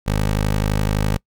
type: tone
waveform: 15% pulse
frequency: 51.8 Hz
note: G#1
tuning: 4 cents flat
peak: -11 dBFS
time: 0.06-1.18 s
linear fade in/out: 20 ms
effects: noise-tail reverb RT60 0.1 s tail -25 dB re dry